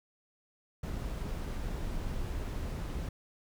brown noise, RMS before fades -36 dBFS, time 0.83-3.09 s, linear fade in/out 5 ms, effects none

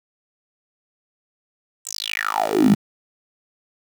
10% pulse tone with high-pass filter sweep, 53 Hz, G#1, 36 cents sharp, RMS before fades -20 dBFS, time 1.85-2.75 s, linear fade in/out 10 ms, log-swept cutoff 8100 to 170 Hz, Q 9.1, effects 7-bit

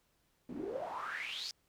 pink noise with band-pass filter sweep, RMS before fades -41 dBFS, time 0.49-1.51 s, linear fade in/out 2 ms, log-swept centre 230 to 5200 Hz, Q 8, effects pink hiss -75 dBFS RMS until 1.68 s

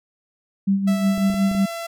sine tone with tremolo, 196 Hz, G3, in tune, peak -14 dBFS, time 0.67-1.66 s, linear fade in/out 10 ms, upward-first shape sine, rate 5.5 Hz, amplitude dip 60%
sawtooth tone with pitch glide, 659 to 672.8 Hz, E5 to E5, -1 to +35 cents, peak -24 dBFS, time 0.87-1.87 s, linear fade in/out 10 ms, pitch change +36 cents, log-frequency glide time 0.98-1.43 s
clicks, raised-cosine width 3 ms, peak -21 dBFS, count 5, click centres 1.179 / 1.301 / 1.342 / 1.514 / 1.55 s
effects none

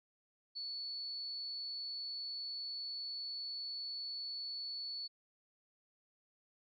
sine tone, 4435 Hz, C#8, in tune, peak -40 dBFS, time 0.55-5.08 s, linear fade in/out 20 ms, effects none

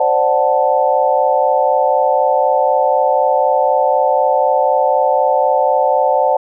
sine chord, D dominant seventh, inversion third, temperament equal, 523.3 / 587.3 / 740 / 880 Hz, C5 / D5 / F#5 / A5, 0 / 0 / 0 / 0 cents, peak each -16 dBFS, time 0-6.37 s, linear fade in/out 5 ms, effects none

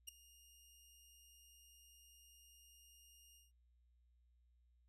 15% pulse tone with ADSR envelope, 2835 Hz, F7, 25 cents sharp, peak -37 dBFS, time 0.07-3.52 s, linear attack 15 ms, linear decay 8 ms, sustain -20 dB, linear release 160 ms, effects added 60 Hz sine -70 dBFS peak until 4.88 s

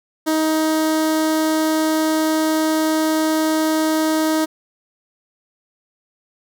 sawtooth tone with notch filter, 314.5 Hz, D#4, 19 cents sharp, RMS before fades -18 dBFS, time 0.26-4.46 s, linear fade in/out 20 ms, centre 2500 Hz, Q 1.9, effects none

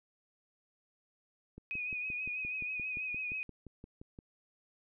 click train, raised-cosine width 3 ms, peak -35 dBFS, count 16, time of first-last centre 1.58-4.189 s, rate 5.75 Hz
sine tone with vibrato, 2497 Hz, D#7, 6 cents sharp, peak -35 dBFS, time 1.71-3.43 s, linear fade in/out 0 ms, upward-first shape triangle, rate 6.2 Hz, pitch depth 47 cents each way
effects none

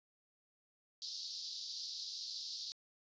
white band-pass noise, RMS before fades -45 dBFS, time 1.02-2.72 s, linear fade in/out 0 ms, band 4000 to 5200 Hz, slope 48 dB/octave, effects resampled to 16000 Hz

